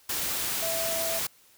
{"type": "tone in noise", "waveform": "sine", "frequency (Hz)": 660, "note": "E5", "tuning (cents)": 2, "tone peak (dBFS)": -31, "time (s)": [0.62, 1.19], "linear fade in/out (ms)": 5, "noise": "white", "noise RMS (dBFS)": -30, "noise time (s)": [0.09, 1.27], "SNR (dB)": -4, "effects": ["white hiss -59 dBFS RMS until 1.57 s"]}